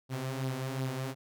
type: tone with flanger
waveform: sawtooth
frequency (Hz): 131.6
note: C3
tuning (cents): +10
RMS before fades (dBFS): -35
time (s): 0.09-1.15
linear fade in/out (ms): 50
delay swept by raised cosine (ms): 0.2 to 6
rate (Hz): 2.7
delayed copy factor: +0.55
effects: none